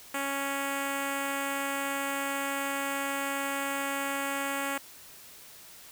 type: tone with notch filter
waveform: 5% pulse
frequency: 277.2 Hz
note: C#4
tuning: in tune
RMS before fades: -32 dBFS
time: 0.14-4.78 s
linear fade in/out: 5 ms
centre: 4000 Hz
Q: 1.1
effects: white hiss -50 dBFS RMS until 5.91 s